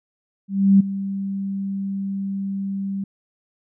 sine tone with ADSR envelope, 196 Hz, G3, in tune, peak -8 dBFS, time 0.48-3.04 s, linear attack 320 ms, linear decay 10 ms, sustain -15 dB, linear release 4 ms, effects none

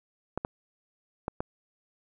clicks, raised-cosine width 1 ms, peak -16 dBFS, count 4, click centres 0.376 / 0.449 / 1.281 / 1.405 s, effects none

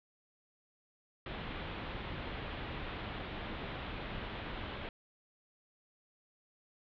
pink low-pass noise, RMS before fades -42 dBFS, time 1.26-4.89 s, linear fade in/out 2 ms, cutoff 3700 Hz, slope 48 dB/octave, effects none

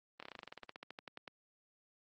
slowing click train, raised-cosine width 0.3 ms, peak -30 dBFS, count 20, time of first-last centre 0.2-1.278 s, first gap 26 ms, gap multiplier 1.08, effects high-pass 200 Hz 12 dB/octave + Opus 24 kbps

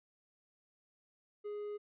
triangle tone, 415.3 Hz, G#4, in tune, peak -37 dBFS, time 1.44-1.78 s, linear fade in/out 20 ms, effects resampled to 8000 Hz

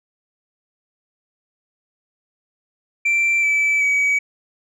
sine tone with pitch steps, 2349 / 2310 / 2272 Hz, D7 / D7 / C#7, 0 / -29 / +42 cents, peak -12 dBFS, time 3.05-4.19 s, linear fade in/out 10 ms, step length 380 ms, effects tanh soft clip ceiling -14 dBFS

